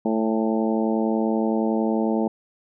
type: harmonic tone with a mistuned harmonic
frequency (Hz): 110.8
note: A2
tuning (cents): +13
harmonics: 2 / 3 / 4 / 5 / 6 / 7 / 8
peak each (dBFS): -22 / -26 / -28 / -30 / -32 / -33 / -34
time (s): 0.05-2.28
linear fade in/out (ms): 5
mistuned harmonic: 7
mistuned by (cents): +42
effects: none